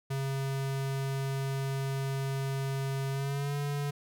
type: tone with pitch glide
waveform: square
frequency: 135.9 to 143.73 Hz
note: C#3 to D3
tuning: -34 to -37 cents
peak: -31 dBFS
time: 0.1-3.91 s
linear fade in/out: 10 ms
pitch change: +97 cents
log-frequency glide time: 3.11-3.56 s
effects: none